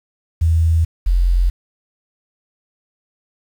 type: tone pair in turn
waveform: sine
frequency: 81.9 / 44.07 Hz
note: E2 / F1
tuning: -11 / +16 cents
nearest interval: major seventh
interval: 1073 cents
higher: first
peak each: -11 dBFS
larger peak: neither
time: 0.41-0.85 / 1.06-1.5 s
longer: neither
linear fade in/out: 10 ms
effects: 7-bit